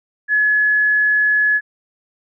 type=tone; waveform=sine; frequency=1700 Hz; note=G#6; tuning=40 cents sharp; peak=-12 dBFS; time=0.28-1.61 s; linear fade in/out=50 ms; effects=none